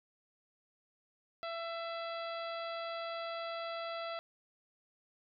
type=harmonic tone with a mistuned harmonic; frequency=669 Hz; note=E5; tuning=25 cents sharp; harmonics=1 / 2 / 3 / 4 / 5 / 6 / 7; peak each=-40 / -43 / -50 / -51 / -51 / -53 / -55 dBFS; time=1.43-4.19 s; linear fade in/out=0 ms; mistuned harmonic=4; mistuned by=-28 cents; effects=none